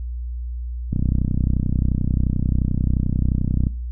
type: click train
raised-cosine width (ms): 5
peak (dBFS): -8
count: 87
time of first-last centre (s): 0.93-3.669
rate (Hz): 31.4
effects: noise-tail reverb RT60 0.4 s tail -21 dB re dry + added 60 Hz sine -25 dBFS peak until 3.91 s